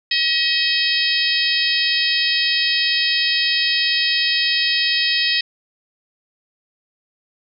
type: harmonic tone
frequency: 637 Hz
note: D#5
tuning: 41 cents sharp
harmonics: 3 / 4 / 5 / 6 / 7 / 8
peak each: -23 / -23 / -23 / -23 / -23 / -23 dBFS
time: 0.11-5.41 s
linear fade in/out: 5 ms
effects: none